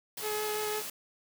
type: high-pass noise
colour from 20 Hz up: white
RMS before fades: -39 dBFS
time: 0.17-0.9 s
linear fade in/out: 5 ms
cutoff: 100 Hz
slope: 96 dB/octave
type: tone with vibrato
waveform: sawtooth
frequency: 424.9 Hz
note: G#4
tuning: 40 cents sharp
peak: -28 dBFS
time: 0.21-0.83 s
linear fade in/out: 50 ms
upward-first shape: sine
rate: 5.7 Hz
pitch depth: 9 cents each way
effects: none